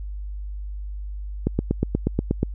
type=click train; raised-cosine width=3 ms; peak=-7 dBFS; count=9; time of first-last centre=1.47-2.43 s; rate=8.33 Hz; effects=added 50 Hz sine -29 dBFS peak until 2.54 s